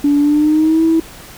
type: tone with pitch glide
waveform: sine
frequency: 288.1 to 325.3 Hz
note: D4 to E4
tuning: -33 to -23 cents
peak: -8 dBFS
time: 0.04-1 s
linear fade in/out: 5 ms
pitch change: +210 cents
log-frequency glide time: 0.18-0.83 s
effects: tanh soft clip ceiling -4 dBFS + pink hiss -36 dBFS RMS until 1.37 s